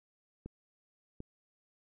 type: clicks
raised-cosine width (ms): 3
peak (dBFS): -30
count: 2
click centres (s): 0.46 / 1.204
effects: none